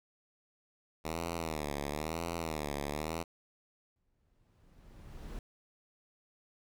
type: tone with vibrato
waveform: 5% pulse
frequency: 77.78 Hz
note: D#2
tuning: in tune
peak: -24 dBFS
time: 1.04-3.24 s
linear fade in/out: 20 ms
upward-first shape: sine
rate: 1 Hz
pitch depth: 150 cents each way
type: noise with exponential growth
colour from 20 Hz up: brown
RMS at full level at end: -41 dBFS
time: 3.96-5.39 s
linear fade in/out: 2 ms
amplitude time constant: 310 ms
effects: none